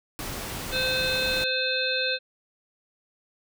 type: noise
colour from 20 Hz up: pink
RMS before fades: -34 dBFS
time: 0.19-1.44 s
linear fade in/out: 0 ms
type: harmonic tone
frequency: 516 Hz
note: C5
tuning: 24 cents flat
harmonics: 1 / 3 / 5 / 7 / 8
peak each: -30 / -30 / -30 / -30 / -30 dBFS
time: 0.71-2.19 s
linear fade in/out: 50 ms
effects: none